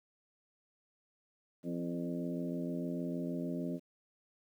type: harmonic tone with a mistuned harmonic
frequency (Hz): 86.5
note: F2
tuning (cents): -16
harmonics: 2 / 3 / 4 / 5 / 6 / 7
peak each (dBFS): -39 / -38 / -43 / -48 / -50 / -46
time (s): 1.63-3.8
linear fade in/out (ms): 50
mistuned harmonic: 4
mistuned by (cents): -40
effects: 11-bit